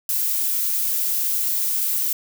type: noise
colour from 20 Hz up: violet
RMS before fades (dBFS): -22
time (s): 0.09-2.13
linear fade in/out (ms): 2
effects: none